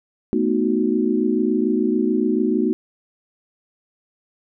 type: chord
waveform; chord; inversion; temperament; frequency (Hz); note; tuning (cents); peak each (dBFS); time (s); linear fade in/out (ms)
sine; B dominant seventh; third; equal; 220 / 246.9 / 311.1 / 370; A3 / B3 / D#4 / F#4; 0 / 0 / 0 / 0; -22; 0.33-2.73; 0
effects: none